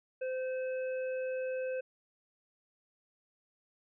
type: harmonic tone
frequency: 516 Hz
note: C5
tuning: 24 cents flat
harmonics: 1 / 3 / 5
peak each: -33 / -47 / -49 dBFS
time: 0.21-1.81 s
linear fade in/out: 10 ms
effects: none